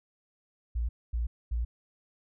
sine tone bursts, 58.27 Hz, A#1, in tune, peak -27 dBFS, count 3, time 0.75-1.65 s, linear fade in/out 10 ms, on 140 ms, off 240 ms, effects none

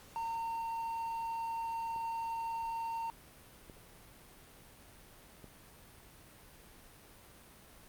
triangle tone, 914 Hz, A#5, 34 cents flat, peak -33 dBFS, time 0.16-3.1 s, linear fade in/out 0 ms
clicks, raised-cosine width 2 ms, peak -37 dBFS, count 3, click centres 1.962 / 3.698 / 5.443 s
effects pink hiss -57 dBFS RMS until 7.88 s + Opus 48 kbps

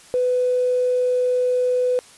triangle tone with tanh clipping, 499.6 Hz, B4, 20 cents sharp, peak -16 dBFS, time 0.14-1.99 s, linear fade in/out 0 ms, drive 2 dB, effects white hiss -47 dBFS RMS until 2.17 s + resampled to 24000 Hz

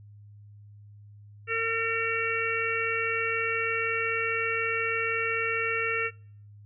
harmonic tone, 454.4 Hz, A#4, 44 cents flat, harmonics 1 / 3 / 4 / 5 / 6, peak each -32 / -32 / -32 / -32 / -32 dBFS, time 1.47-6.11 s, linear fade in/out 50 ms, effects noise-tail reverb RT60 0.6 s tail -26 dB re dry + added 103 Hz sine -47 dBFS peak until 6.65 s

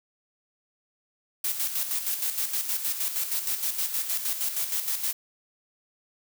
blue noise with tremolo, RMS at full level -27 dBFS, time 1.44-5.13 s, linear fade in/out 5 ms, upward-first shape square, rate 6.4 Hz, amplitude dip 55%, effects none

